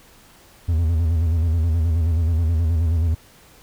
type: tone with vibrato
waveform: triangle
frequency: 82.1 Hz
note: E2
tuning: 6 cents flat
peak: -14 dBFS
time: 0.68-3.15 s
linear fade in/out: 10 ms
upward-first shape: square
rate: 9.4 Hz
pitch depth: 71 cents each way
effects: pink hiss -50 dBFS RMS until 3.62 s